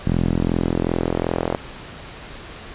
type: tone with band-pass filter sweep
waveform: sawtooth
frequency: 42.67 Hz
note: F1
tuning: 39 cents flat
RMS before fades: -21 dBFS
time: 0.06-1.57 s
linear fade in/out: 10 ms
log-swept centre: 180 to 610 Hz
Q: 1.2
effects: pink hiss -37 dBFS RMS until 2.74 s + resampled to 8000 Hz